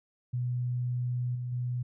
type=tone with level steps; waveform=sine; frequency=123.47 Hz; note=B2; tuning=in tune; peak=-28 / -32 / -29 dBFS; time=0.33-1.83 s; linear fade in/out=10 ms; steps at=1.35 / 1.52 s; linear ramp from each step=5 ms; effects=none